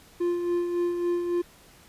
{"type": "tone with tremolo", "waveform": "triangle", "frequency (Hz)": 349.2, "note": "F4", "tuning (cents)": 0, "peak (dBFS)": -20, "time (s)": [0.2, 1.42], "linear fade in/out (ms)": 10, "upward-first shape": "sine", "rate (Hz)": 3.6, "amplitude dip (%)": 45, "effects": ["pink hiss -54 dBFS RMS until 1.88 s", "resampled to 32000 Hz"]}